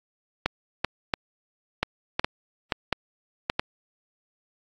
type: clicks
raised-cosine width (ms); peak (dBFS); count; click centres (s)
0.3; -6; 10; 0.46 / 0.846 / 1.138 / 1.83 / 2.195 / 2.245 / 2.722 / 2.927 / 3.499 / 3.595
effects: AAC 48 kbps